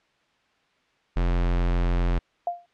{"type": "tone", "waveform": "square", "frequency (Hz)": 43.75, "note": "F1", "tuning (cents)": 4, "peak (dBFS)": -21, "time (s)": [1.16, 2.19], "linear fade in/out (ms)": 10}
{"type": "tone with exponential decay", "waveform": "sine", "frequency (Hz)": 698.5, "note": "F5", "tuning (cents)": 0, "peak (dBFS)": -20, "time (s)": [2.47, 2.66], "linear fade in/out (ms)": 2, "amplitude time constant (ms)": 41}
{"effects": ["white hiss -65 dBFS RMS until 2.73 s", "low-pass 3000 Hz 12 dB/octave"]}